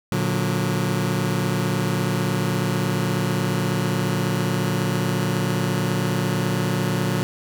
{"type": "chord", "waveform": "sawtooth", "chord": "Bb augmented", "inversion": "none", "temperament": "just", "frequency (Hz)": [116.54, 145.68, 182.1], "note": ["Bb2", "D3", "F#3"], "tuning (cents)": [0, -14, -27], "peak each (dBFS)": [-21, -21, -20], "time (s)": [0.12, 7.23], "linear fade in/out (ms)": 0, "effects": []}